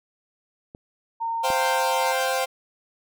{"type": "clicks", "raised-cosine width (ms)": 2, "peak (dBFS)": [-27, -21], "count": 2, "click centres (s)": [0.749, 1.503]}
{"type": "tone", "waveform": "sine", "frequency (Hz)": 916, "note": "A#5", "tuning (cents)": -31, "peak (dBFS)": -24, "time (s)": [1.2, 2.13], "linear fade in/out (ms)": 20}
{"type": "chord", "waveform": "sawtooth", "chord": "C suspended fourth", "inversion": "none", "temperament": "equal", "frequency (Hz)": [523.3, 698.5, 784], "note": ["C5", "F5", "G5"], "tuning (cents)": [0, 0, 0], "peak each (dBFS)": [-21, -25, -23], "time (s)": [1.43, 2.46], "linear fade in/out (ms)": 20}
{"effects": []}